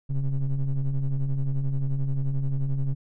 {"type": "ring-modulated tone", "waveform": "triangle", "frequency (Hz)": 65.4, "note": "C2", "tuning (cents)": 0, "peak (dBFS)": -17, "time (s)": [0.09, 2.95], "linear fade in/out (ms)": 20, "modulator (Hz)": 71.1, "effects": []}